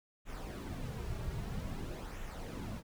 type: noise with flanger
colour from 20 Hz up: brown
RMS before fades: -41 dBFS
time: 0.25-2.83 s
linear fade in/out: 50 ms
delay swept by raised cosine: 0.21 to 4.01 ms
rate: 0.51 Hz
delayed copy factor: -0.55
effects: none